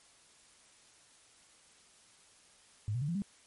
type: tone with pitch steps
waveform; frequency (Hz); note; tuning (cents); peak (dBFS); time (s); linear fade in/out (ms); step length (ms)
sine; 104.8 / 123.2 / 144.82 / 170.25 / 200.1; G#2 / B2 / D3 / F3 / G3; +16 / -4 / -24 / -44 / +36; -31; 2.88-3.22; 0; 68
effects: white hiss -62 dBFS RMS until 3.46 s + MP3 48 kbps